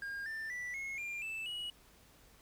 triangle tone with pitch steps, 1616 / 1782.7 / 1966.7 / 2170 / 2393 / 2640 / 2913 Hz, G#6 / A6 / B6 / C#7 / D7 / E7 / F#7, -48 / +22 / -8 / -37 / +32 / +2 / -28 cents, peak -37 dBFS, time 0.02-1.7 s, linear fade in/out 2 ms, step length 240 ms, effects added 50 Hz sine -70 dBFS peak until 2.41 s + pink hiss -63 dBFS RMS until 2.41 s

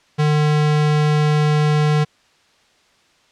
square tone, 150.6 Hz, D3, 44 cents sharp, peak -14 dBFS, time 0.18-2.05 s, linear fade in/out 20 ms, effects white hiss -56 dBFS RMS until 3.31 s + low-pass 5000 Hz 12 dB/octave

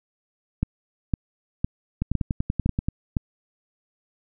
two click trains, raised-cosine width 5 ms, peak -11 / -9 dBFS, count 10 / 6, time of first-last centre 2.02-2.885 / 0.63-3.168 s, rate 10.4 / 1.97 Hz, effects none

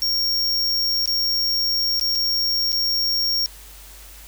square tone with dropouts, 5540 Hz, F8, 15 cents flat, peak -19 dBFS, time 0.02-3.46 s, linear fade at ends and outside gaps 0 ms, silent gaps 1.058-1.076 / 1.997-2.012 / 2.152-2.156 / 2.72-2.728 s, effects added 50 Hz sine -43 dBFS peak until 4.27 s + white hiss -44 dBFS RMS until 4.27 s

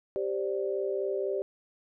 sine chord, G suspended fourth, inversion none, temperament equal, 392 / 523.3 / 587.3 Hz, G4 / C5 / D5, 0 / 0 / 0 cents, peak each -30 / -35 / -34 dBFS, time 0.16-1.42 s, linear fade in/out 0 ms, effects none

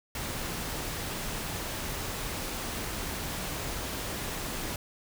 pink noise, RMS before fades -35 dBFS, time 0.15-4.76 s, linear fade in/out 2 ms, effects none

